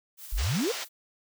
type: noise with tremolo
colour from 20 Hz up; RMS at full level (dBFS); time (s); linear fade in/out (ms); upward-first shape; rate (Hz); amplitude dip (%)
blue; -42; 0.17-0.89; 50; sine; 16; 30
type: exponential sweep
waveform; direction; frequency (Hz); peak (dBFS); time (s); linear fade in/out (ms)
sine; up; 34.65 to 523.3; -25; 0.32-0.72; 10
type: band-pass noise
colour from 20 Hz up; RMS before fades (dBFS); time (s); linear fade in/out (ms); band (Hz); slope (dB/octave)
white; -36; 0.37-0.85; 20; 420 to 6700; 24
effects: none